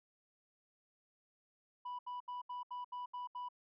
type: tone bursts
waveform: sine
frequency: 986 Hz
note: B5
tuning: 3 cents flat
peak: -38 dBFS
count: 8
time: 1.85-3.488 s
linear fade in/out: 10 ms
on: 140 ms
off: 74 ms
effects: tanh soft clip ceiling -40 dBFS